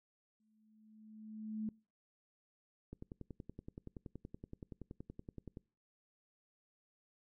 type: tone with exponential growth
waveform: sine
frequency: 216.5 Hz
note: A3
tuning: 28 cents flat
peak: -35 dBFS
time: 0.4-1.69 s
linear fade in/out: 2 ms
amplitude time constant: 280 ms
type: click train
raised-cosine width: 3 ms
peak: -34 dBFS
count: 29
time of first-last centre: 2.93-5.572 s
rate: 10.6 Hz
effects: noise-tail reverb RT60 0.4 s tail -25 dB re dry